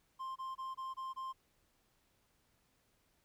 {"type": "tone bursts", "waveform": "triangle", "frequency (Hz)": 1052, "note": "C6", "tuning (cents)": 9, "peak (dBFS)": -38, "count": 6, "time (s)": [0.19, 1.33], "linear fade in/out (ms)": 20, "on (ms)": 170, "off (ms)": 24, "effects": ["pink hiss -75 dBFS RMS until 3.24 s"]}